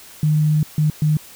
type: tone bursts at uneven times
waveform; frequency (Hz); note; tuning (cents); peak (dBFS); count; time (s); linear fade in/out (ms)
sine; 152.5; D#3; -34; -13; 3; 0.23-0.63 / 0.78-0.9 / 1.02-1.17; 2
effects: white hiss -42 dBFS RMS until 1.35 s